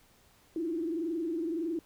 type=tone with frequency modulation; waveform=sine; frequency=330.4 Hz; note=E4; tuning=4 cents sharp; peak=-30 dBFS; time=0.56-1.79 s; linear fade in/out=2 ms; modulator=21.7 Hz; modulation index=0.97; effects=pink hiss -63 dBFS RMS until 1.85 s